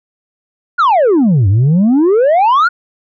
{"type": "exponential two-way sweep", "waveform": "sine", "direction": "down then up", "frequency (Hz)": [1480, 92.5, 1480], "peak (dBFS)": -4, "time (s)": [0.78, 2.69], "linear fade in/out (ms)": 20, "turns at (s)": 1.48, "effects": ["tanh soft clip ceiling -6 dBFS"]}